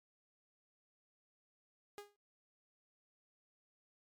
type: tone with exponential decay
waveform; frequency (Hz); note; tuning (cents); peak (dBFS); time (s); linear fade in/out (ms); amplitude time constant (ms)
sawtooth; 410; G#4; -22; -40; 1.98-2.16; 0; 38
effects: noise-tail reverb RT60 0.2 s tail -23 dB re dry + MP3 96 kbps